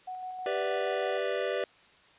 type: tone with tremolo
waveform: sine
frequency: 740 Hz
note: F#5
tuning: in tune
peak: -35 dBFS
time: 0.07-1.18 s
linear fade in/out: 10 ms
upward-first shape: square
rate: 6.3 Hz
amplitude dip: 25%
type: chord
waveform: square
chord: E minor seventh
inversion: first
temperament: equal with one note detuned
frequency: 392 / 493.9 / 587.3 / 663.8 Hz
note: G4 / B4 / D5 / E5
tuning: 0 / 0 / 0 / +12 cents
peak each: -35 / -34 / -34 / -39 dBFS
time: 0.46-1.64 s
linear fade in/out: 2 ms
effects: white hiss -59 dBFS RMS until 2.18 s + resampled to 8000 Hz